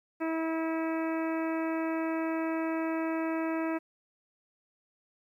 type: harmonic tone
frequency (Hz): 323.7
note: E4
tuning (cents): -31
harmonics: 1 / 2 / 3 / 4 / 5 / 6 / 7 / 8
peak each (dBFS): -30 / -36 / -40 / -42 / -44 / -46 / -47 / -48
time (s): 0.2-3.79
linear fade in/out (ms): 20
effects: 11-bit